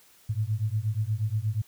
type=beating tone pair; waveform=sine; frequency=103.83 / 112.23 Hz; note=G#2 / A2; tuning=0 / +35 cents; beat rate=8.4 Hz; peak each=-28 dBFS; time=0.29-1.62 s; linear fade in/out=10 ms; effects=white hiss -58 dBFS RMS until 1.67 s